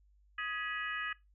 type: harmonic tone with a mistuned harmonic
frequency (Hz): 417.7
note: G#4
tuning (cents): +10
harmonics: 3 / 4 / 5 / 6 / 7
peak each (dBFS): -41 / -39 / -41 / -45 / -47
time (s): 0.38-1.13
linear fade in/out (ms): 5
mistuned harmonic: 5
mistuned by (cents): -120
effects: noise-tail reverb RT60 0.2 s tail -20 dB re dry + added 50 Hz sine -63 dBFS peak until 1.34 s